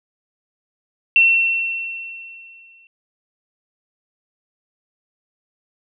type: tone with exponential decay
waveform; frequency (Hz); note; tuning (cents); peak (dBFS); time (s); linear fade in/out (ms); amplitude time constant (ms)
sine; 2708; E7; +46; -8; 1.16-2.87; 1; 370
effects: none